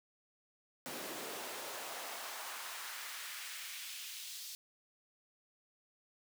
pink noise with high-pass filter sweep, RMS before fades -45 dBFS, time 0.86-4.55 s, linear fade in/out 0 ms, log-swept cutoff 280 to 4300 Hz, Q 1.2, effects none

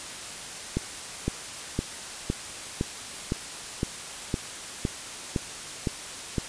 click train, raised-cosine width 3 ms, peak -12 dBFS, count 12, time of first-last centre 0.77-6.382 s, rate 1.96 Hz, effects white hiss -38 dBFS RMS until 6.48 s + resampled to 22050 Hz

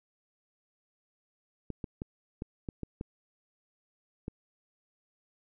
clicks, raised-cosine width 3 ms, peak -23 dBFS, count 8, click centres 1.703 / 1.842 / 2.019 / 2.421 / 2.688 / 2.833 / 3.011 / 4.281 s, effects none

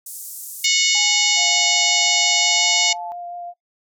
white band-pass noise, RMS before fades -34 dBFS, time 0.06-0.66 s, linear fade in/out 5 ms, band 6900 to 14000 Hz, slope 24 dB/octave
harmonic tone, 732 Hz, F#5, 19 cents flat, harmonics 3 / 4 / 5 / 6 / 7 / 8 / 9 / 10, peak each -21 / -22 / -23 / -24 / -24 / -25 / -26 / -26 dBFS, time 0.64-2.93 s, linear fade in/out 5 ms
sine tone with pitch glide, 830.6 to 870.9 Hz, G#5 to A5, 0 to -18 cents, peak -30 dBFS, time 0.95-3.12 s, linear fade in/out 0 ms, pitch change +82 cents, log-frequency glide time 2.35-2.71 s
sine tone with vibrato, 700 Hz, F5, 4 cents sharp, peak -29 dBFS, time 1.35-3.54 s, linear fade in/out 50 ms, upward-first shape triangle, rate 5.6 Hz, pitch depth 12 cents each way
effects noise-tail reverb RT60 0.1 s tail -18 dB re dry

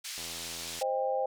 pink band-pass noise, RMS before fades -40 dBFS, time 0.04-0.83 s, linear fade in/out 10 ms, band 3100 to 8800 Hz, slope 12 dB/octave
click train, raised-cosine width 1 ms, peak -34 dBFS, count 52, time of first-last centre 0.18-0.789 s, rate 83.7 Hz
sine chord, C minor, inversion none, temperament equal with one note detuned, 523.3 / 622.3 / 797.2 Hz, C5 / Eb5 / G5, 0 / 0 / +29 cents, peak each -30 / -35 / -32 dBFS, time 0.81-1.26 s, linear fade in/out 5 ms
effects none

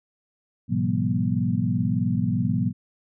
sine tone cluster, 108.6 / 127.2 / 170.7 / 193.8 / 240.6 Hz, A2 / C3 / F3 / G3 / B3, -22 / -48 / -39 / -20 / -45 cents, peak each -27 dBFS, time 0.68-2.73 s, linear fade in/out 50 ms, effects none

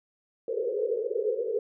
pink band-pass noise, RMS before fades -29 dBFS, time 0.48-1.59 s, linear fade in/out 2 ms, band 400 to 510 Hz, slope 96 dB/octave, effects none

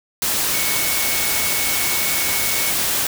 sine tone in noise, 2217 Hz, C#7, in tune, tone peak -27 dBFS, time 0.54-2.71 s, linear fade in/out 2 ms, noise white, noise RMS -20 dBFS, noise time 0.22-3.07 s, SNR -10 dB, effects none

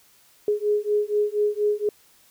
sine beating tone pair, 415.3 / 419.5 Hz, G#4 / G#4, 0 / +17 cents, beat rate 4.2 Hz, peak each -23 dBFS, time 0.48-1.89 s, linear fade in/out 2 ms, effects white hiss -57 dBFS RMS until 2.3 s

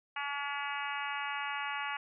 harmonic tone, 284.6 Hz, C#4, 46 cents sharp, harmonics 3 / 4 / 5 / 6 / 7 / 8 / 9 / 10, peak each -40 / -41 / -42 / -43 / -43 / -44 / -45 / -45 dBFS, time 0.16-1.97 s, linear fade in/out 5 ms, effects none

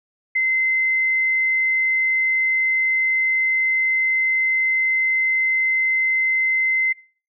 sine tone, 2064 Hz, C7, 24 cents flat, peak -16 dBFS, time 0.35-6.93 s, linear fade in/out 10 ms, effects noise-tail reverb RT60 0.4 s tail -21 dB re dry

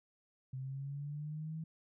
sine linear sweep, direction up, 129.6 to 161.5 Hz, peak -39 dBFS, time 0.53-1.64 s, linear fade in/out 5 ms, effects none

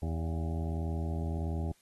harmonic tone with a mistuned harmonic, 81.5 Hz, E2, 19 cents flat, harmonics 1 / 2 / 3 / 4 / 5 / 7 / 8 / 9 / 10, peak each -32 / -38 / -42 / -44 / -46 / -49 / -50 / -51 / -52 dBFS, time 0.02-1.72 s, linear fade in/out 5 ms, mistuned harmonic 8, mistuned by +49 cents, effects white hiss -67 dBFS RMS until 1.81 s + AAC 32 kbps

